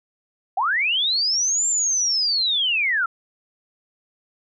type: linear two-way sweep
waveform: sine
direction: up then down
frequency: 700 to 7400 to 1305 Hz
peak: -18 dBFS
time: 0.57-3.06 s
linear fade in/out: 5 ms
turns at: 1.67 s
effects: none